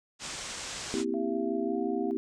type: low-pass noise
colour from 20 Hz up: white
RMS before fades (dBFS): -39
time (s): 0.19-1.05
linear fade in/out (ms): 50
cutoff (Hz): 8300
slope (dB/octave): 48
type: chord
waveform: sine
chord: C dominant seventh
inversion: third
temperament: just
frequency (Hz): 235.5 / 261.6 / 327 / 392.4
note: Bb3 / C4 / E4 / G4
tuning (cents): +18 / 0 / -14 / +2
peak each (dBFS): -35 / -34 / -33 / -32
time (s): 0.94-2.17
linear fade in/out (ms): 0
type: tone with pitch glide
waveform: sine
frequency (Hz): 677 to 709.8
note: E5 to F5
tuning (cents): +46 to +28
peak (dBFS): -38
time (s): 1.14-2.11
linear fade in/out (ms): 0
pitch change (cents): +82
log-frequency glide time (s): 1.65-1.78
effects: none